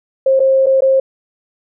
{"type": "tone with dropouts", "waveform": "sine", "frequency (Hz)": 533, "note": "C5", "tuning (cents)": 32, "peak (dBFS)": -8, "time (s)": [0.26, 1], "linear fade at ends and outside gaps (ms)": 5, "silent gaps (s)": [[0.395, 0.401], [0.661, 0.666], [0.807, 0.82]], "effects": []}